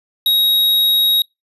square tone, 3794 Hz, A#7, 30 cents sharp, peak -12 dBFS, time 0.26-1.22 s, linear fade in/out 2 ms, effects noise-tail reverb RT60 0.2 s tail -26 dB re dry + resampled to 32000 Hz

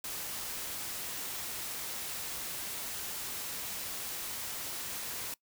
white noise, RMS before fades -39 dBFS, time 0.04-5.34 s, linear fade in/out 2 ms, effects noise-tail reverb RT60 0.1 s tail -22 dB re dry

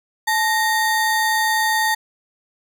square ring-modulated tone, 1366 Hz, F6, 39 cents flat, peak -14 dBFS, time 0.27-1.95 s, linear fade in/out 10 ms, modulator 494 Hz, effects none

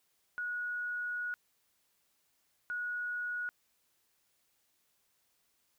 sine tone bursts at uneven times, 1457 Hz, F#6, 27 cents flat, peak -34 dBFS, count 2, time 0.38-1.34 / 2.7-3.49 s, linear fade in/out 0 ms, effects white hiss -75 dBFS RMS until 5.78 s

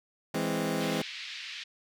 20% pulse chord, E augmented, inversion none, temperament equal, 164.81 / 207.7 / 261.6 Hz, E3 / G#3 / B#3, 0 / 0 / 0 cents, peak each -28 dBFS, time 0.34-1.02 s, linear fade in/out 5 ms
pink band-pass noise, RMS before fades -41 dBFS, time 0.8-1.64 s, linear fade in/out 10 ms, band 2100 to 4500 Hz, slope 24 dB/octave
effects none

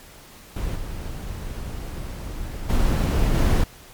brown noise with level steps, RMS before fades -26 / -31 / -19 / -17 dBFS, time 0.56-3.64 s, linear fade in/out 5 ms, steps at 0.75 / 2.69 / 3.34 s, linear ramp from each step 10 ms, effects pink hiss -46 dBFS RMS until 3.93 s + MP3 96 kbps

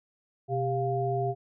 sine tone cluster, 127.4 / 397.1 / 700 Hz, C3 / G4 / F5, -46 / +22 / +4 cents, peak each -30 dBFS, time 0.48-1.35 s, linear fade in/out 50 ms, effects none

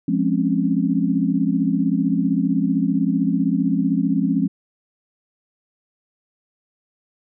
sine chord, Db major seventh, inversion first, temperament equal, 174.61 / 207.7 / 261.6 / 277.2 Hz, F3 / Ab3 / C4 / Db4, 0 / 0 / 0 / 0 cents, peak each -22 dBFS, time 0.08-4.48 s, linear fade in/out 5 ms, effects none

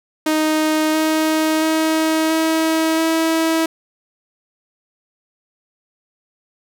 sawtooth tone with pitch steps, 311.1 / 314.4 / 317.6 / 321 / 324.3 Hz, D#4 / D#4 / D#4 / E4 / E4, 0 / +18 / +36 / -46 / -28 cents, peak -11 dBFS, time 0.26-3.66 s, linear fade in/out 5 ms, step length 680 ms, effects none

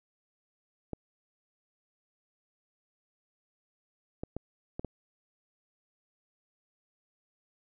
clicks, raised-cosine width 2 ms, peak -22 dBFS, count 5, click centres 0.933 / 4.235 / 4.366 / 4.795 / 4.847 s, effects none

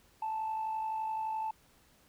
sine tone with amplitude modulation, 878 Hz, A5, 4 cents flat, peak -29 dBFS, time 0.22-1.51 s, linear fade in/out 5 ms, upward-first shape sine, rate 51.7 Hz, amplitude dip 45%, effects tanh soft clip ceiling -29 dBFS + pink hiss -65 dBFS RMS until 2.08 s

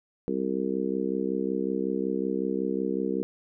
harmonic tone, 65.4 Hz, C2, in tune, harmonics 3 / 4 / 5 / 6 / 7, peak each -32 / -32 / -32 / -32 / -32 dBFS, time 0.28-3.23 s, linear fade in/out 0 ms, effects none

